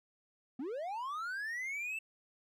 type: linear sweep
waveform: triangle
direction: up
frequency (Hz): 233.4 to 2679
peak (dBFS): -35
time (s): 0.59-1.99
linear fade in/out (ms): 5
effects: none